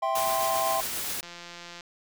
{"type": "chord", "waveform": "triangle", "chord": "C major", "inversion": "first", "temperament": "equal", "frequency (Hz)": [659.3, 784, 1046.5], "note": ["E5", "G5", "C6"], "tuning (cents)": [0, 0, 0], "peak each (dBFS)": -27, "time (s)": [0.02, 0.81], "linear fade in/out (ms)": 10}
{"type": "noise with tremolo", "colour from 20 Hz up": "white", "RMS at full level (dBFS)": -31, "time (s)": [0.15, 1.21], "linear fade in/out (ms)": 5, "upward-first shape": "triangle", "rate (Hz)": 7.6, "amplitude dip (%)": 25}
{"type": "click train", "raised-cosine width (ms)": 0.2, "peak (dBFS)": -25, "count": 101, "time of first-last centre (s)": [1.23, 1.808], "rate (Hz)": 173}
{"effects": []}